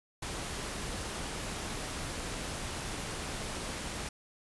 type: noise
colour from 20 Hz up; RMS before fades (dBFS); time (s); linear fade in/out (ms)
pink; -38; 0.22-4.09; 5
effects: resampled to 24000 Hz